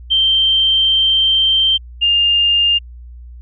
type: tone pair in turn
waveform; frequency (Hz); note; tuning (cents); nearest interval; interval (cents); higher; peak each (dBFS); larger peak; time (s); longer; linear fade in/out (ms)
sine; 3136 / 2811; G7 / F7; 0 / +11; major second; 189; first; -10; neither; 0.1-1.78 / 2.01-2.79; first; 20
effects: added 60 Hz sine -32 dBFS peak until 3.41 s